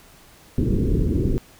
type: low-pass noise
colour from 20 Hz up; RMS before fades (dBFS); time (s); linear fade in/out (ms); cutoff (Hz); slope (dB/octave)
pink; -20; 0.58-1.38; 0; 420; 48
effects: pink hiss -50 dBFS RMS until 1.59 s